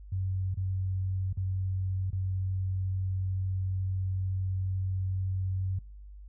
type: tone with dropouts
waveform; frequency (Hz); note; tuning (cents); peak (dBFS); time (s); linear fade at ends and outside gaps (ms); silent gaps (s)
sine; 94.2; F#2; +32; -28; 0.12-5.79; 5; 0.544-0.572 / 1.329-1.371 / 2.105-2.129
effects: noise-tail reverb RT60 0.6 s tail -24 dB re dry + added 50 Hz sine -44 dBFS peak until 6.28 s